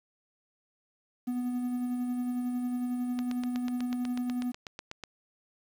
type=tone with tremolo; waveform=triangle; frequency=246.9 Hz; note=B3; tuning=in tune; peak=-26 dBFS; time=1.27-4.52 s; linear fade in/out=10 ms; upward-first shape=sine; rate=11 Hz; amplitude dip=30%
type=click train; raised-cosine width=0.2 ms; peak=-22 dBFS; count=16; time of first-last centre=3.19-5.037 s; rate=8.12 Hz
effects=9-bit